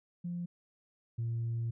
sine tone pair in turn, 174.4 / 115.86 Hz, F3 / A#2, -2 / -10 cents, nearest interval perfect fifth, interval 708 cents, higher first, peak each -34 / -30 dBFS, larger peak second, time 0.24-0.46 / 1.18-1.71 s, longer second, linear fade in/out 10 ms, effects tanh soft clip ceiling -29 dBFS

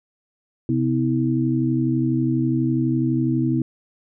sine tone cluster, 131 / 250.3 / 322.4 Hz, C3 / B3 / E4, +2 / +23 / -38 cents, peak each -22 dBFS, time 0.69-3.62 s, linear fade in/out 2 ms, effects none

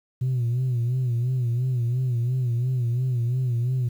sine tone with vibrato, 123.47 Hz, B2, in tune, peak -19 dBFS, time 0.21-3.89 s, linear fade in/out 10 ms, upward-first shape sine, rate 2.9 Hz, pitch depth 91 cents each way, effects tanh soft clip ceiling -19 dBFS + 9-bit

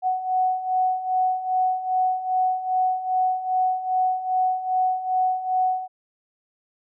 sine beating tone pair, 741 / 743.5 Hz, F#5 / F#5, +2 / +8 cents, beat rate 2.5 Hz, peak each -26 / -21 dBFS, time 0.02-5.88 s, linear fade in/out 50 ms, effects none

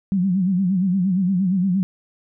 sine tone with vibrato, 186.6 Hz, F#3, 15 cents sharp, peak -16 dBFS, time 0.12-1.83 s, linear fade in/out 0 ms, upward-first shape sine, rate 8.6 Hz, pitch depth 110 cents each way, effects none

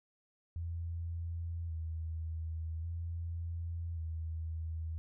sine tone with vibrato, 82.5 Hz, E2, 2 cents sharp, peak -36 dBFS, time 0.56-4.98 s, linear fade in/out 0 ms, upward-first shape square, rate 0.44 Hz, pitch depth 35 cents each way, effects none

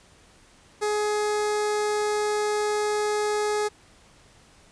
sawtooth tone with notch filter, 419.9 Hz, G#4, 19 cents sharp, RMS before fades -25 dBFS, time 0.81-3.69 s, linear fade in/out 20 ms, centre 2900 Hz, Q 1.9, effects pink hiss -55 dBFS RMS until 4.71 s + resampled to 22050 Hz

